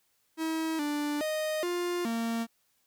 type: tone with pitch steps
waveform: 45% pulse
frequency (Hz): 321.1 / 294 / 620 / 352.1 / 229.8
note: E4 / D4 / D#5 / F4 / A#3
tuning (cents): -45 / +2 / -6 / +14 / -25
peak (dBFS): -29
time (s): 0.37-2.47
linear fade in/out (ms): 50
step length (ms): 420
effects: white hiss -72 dBFS RMS until 2.86 s